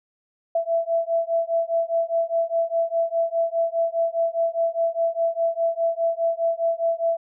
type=beating tone pair; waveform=sine; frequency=664 / 668.9 Hz; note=E5 / E5; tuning=+12 / +25 cents; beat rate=4.9 Hz; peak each=-23 dBFS; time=0.55-7.17 s; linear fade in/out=5 ms; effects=none